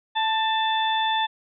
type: harmonic tone with a mistuned harmonic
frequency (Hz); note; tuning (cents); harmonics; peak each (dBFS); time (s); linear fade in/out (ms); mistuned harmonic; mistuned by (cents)
880; A5; 0; 1 / 2 / 3 / 4; -22 / -29 / -36 / -27; 0.15-1.27; 20; 2; +21
effects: none